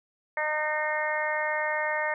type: harmonic tone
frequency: 305.3 Hz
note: D#4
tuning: 33 cents flat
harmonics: 2 / 3 / 4 / 5 / 6 / 7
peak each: -31 / -32 / -38 / -38 / -30 / -34 dBFS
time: 0.37-2.14 s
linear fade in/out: 2 ms
effects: none